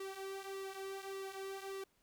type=tone with flanger; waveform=sawtooth; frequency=388.1 Hz; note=G4; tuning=17 cents flat; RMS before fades=-45 dBFS; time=0-1.84 s; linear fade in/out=5 ms; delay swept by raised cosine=1.2 to 3.8 ms; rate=1.7 Hz; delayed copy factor=-0.7; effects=pink hiss -75 dBFS RMS until 2.02 s